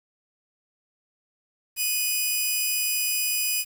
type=tone pair together; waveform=5% pulse; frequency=2487 / 2960 Hz; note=D#7 / F#7; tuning=-1 / 0 cents; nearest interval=minor third; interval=301 cents; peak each=-14 / -23 dBFS; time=1.76-3.65 s; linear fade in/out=50 ms; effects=8-bit